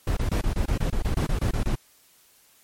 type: noise bursts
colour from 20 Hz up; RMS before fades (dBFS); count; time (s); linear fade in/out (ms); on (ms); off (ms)
brown; -23; 14; 0.07-1.755; 5; 99; 23
effects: white hiss -58 dBFS RMS until 2.63 s + MP3 64 kbps